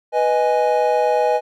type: chord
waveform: triangle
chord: G# minor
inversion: first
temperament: equal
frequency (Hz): 493.9 / 622.3 / 830.6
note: B4 / D#5 / G#5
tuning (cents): 0 / 0 / 0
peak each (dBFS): -17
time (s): 0.12-1.41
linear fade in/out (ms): 50
effects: none